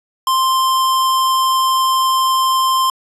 square tone, 1048 Hz, C6, 2 cents sharp, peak -13 dBFS, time 0.27-2.9 s, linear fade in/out 2 ms, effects resampled to 32000 Hz + 8-bit

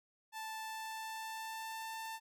sawtooth tone with pitch glide, 880 to 891.8 Hz, A5 to A5, 0 to +23 cents, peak -38 dBFS, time 0.32-2.2 s, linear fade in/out 50 ms, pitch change +23 cents, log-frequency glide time 0.61-1.93 s, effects none

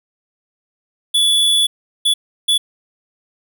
square tone bursts at uneven times, 3436 Hz, A7, 42 cents flat, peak -12 dBFS, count 3, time 1.14-1.67 / 2.05-2.14 / 2.48-2.58 s, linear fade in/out 10 ms, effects none

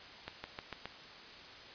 accelerating click train, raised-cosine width 0.3 ms, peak -24 dBFS, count 5, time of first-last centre 0.28-0.856 s, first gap 160 ms, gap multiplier 0.93, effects white hiss -51 dBFS RMS until 1.74 s + resampled to 11025 Hz

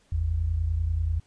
sine tone pair together, 51.66 / 82 Hz, G#1 / E2, -8 / -9 cents, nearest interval minor sixth, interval 799 cents, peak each -29 / -24 dBFS, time 0.12-1.2 s, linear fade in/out 5 ms, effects pink hiss -64 dBFS RMS until 1.26 s + resampled to 22050 Hz

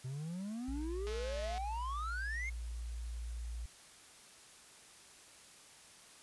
triangle exponential sweep, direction up, 124.3 to 2189 Hz, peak -37 dBFS, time 0.04-2.5 s, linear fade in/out 10 ms
sine tone, 58.1 Hz, A#1, 5 cents flat, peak -39 dBFS, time 0.68-3.66 s, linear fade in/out 5 ms
click train, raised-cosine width 0.2 ms, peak -31 dBFS, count 110, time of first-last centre 1.07-1.579 s, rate 214 Hz
effects white hiss -58 dBFS RMS until 6.22 s + resampled to 24000 Hz

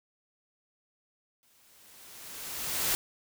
white noise with exponential growth, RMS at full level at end -27 dBFS, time 1.43-2.95 s, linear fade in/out 0 ms, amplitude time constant 330 ms, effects none

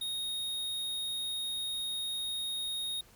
square tone, 3729 Hz, A#7, in tune, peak -34 dBFS, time 0.01-3.01 s, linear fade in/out 5 ms, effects pink hiss -60 dBFS RMS until 3.15 s

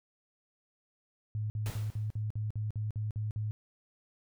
sine tone bursts, 107 Hz, A2, 48 cents flat, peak -31 dBFS, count 11, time 1.35-3.51 s, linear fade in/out 0 ms, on 150 ms, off 51 ms
pink noise with exponential decay, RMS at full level -41 dBFS, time 1.66-2.22 s, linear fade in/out 0 ms, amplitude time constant 120 ms
effects none

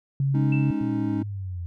sine tone, 137.5 Hz, C#3, 14 cents flat, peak -20 dBFS, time 0.2-0.71 s, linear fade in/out 2 ms
triangle chord, Ab suspended fourth, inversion none, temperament equal, 207.7 / 277.2 / 311.1 Hz, Ab3 / Db4 / Eb4, 0 / 0 / 0 cents, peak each -28 / -26 / -25 dBFS, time 0.34-1.23 s, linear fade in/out 10 ms
sine tone with exponential decay, 2652 Hz, E7, 10 cents sharp, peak -30 dBFS, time 0.52-0.94 s, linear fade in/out 5 ms, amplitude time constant 91 ms
sine linear sweep, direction down, 123.47 to 84.7 Hz, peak -29 dBFS, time 0.81-1.66 s, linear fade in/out 0 ms
effects none

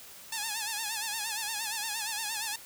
5% pulse tone with vibrato, 869 Hz, A5, 22 cents flat, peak -20 dBFS, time 0.32-2.56 s, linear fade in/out 5 ms, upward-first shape sine, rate 8.6 Hz, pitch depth 94 cents each way, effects white hiss -49 dBFS RMS until 2.65 s

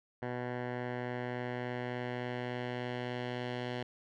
10% pulse tone with low-pass filter sweep, 123.47 Hz, B2, in tune, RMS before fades -38 dBFS, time 0.22-3.83 s, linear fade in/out 5 ms, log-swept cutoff 1600 to 3300 Hz, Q 1.4, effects none

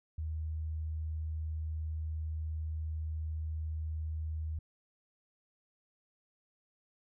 sine tone, 78.6 Hz, D#2, 18 cents sharp, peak -34 dBFS, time 0.18-4.59 s, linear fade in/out 5 ms, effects none

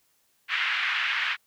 pink band-pass noise, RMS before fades -27 dBFS, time 0.48-1.37 s, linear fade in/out 50 ms, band 1500 to 2900 Hz, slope 24 dB/octave, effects white hiss -68 dBFS RMS until 1.46 s

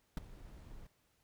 brown noise with ADSR envelope, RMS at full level -31 dBFS, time 0.17-0.87 s, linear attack 3 ms, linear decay 15 ms, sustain -21 dB, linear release 4 ms, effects pink hiss -75 dBFS RMS until 1.23 s

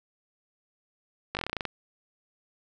slowing click train, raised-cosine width 0.3 ms, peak -14 dBFS, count 11, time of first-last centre 1.35-1.653 s, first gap 19 ms, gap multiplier 1.1, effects none

